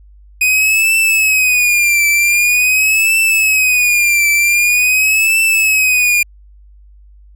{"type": "tone with vibrato", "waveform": "45% pulse", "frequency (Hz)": 2489, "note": "D#7", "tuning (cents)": 0, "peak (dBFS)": -9, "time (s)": [0.41, 6.23], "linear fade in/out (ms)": 5, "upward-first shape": "triangle", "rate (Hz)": 0.45, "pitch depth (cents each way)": 120, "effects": ["added 50 Hz sine -39 dBFS peak until 7.35 s"]}